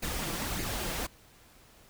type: noise with flanger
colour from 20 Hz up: pink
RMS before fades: -34 dBFS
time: 0.02-1.07 s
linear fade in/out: 10 ms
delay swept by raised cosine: 0.43 to 6.03 ms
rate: 1.7 Hz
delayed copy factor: +0.55
effects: pink hiss -58 dBFS RMS until 1.89 s